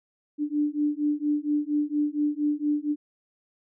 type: beating tone pair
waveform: sine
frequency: 293.7 / 298 Hz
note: D4 / D4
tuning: 0 / +25 cents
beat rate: 4.3 Hz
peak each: -26 dBFS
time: 0.38-2.96 s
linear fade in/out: 50 ms
effects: none